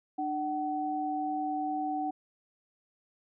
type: tone pair together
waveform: sine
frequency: 299.6 / 754.9 Hz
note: D4 / F#5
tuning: +35 / +35 cents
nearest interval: octave + major third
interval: 1600 cents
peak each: -34 / -31 dBFS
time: 0.18-2.11 s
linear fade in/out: 10 ms
effects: none